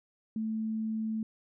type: tone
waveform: sine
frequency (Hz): 220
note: A3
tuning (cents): 0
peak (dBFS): -30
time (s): 0.36-1.23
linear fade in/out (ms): 2
effects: none